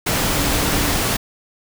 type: tone in noise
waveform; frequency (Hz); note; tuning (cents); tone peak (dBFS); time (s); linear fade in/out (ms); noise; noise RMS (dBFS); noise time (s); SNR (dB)
sine; 289; D4; -28; -26; 0.35-0.92; 10; pink; -19; 0.06-1.17; -10
effects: none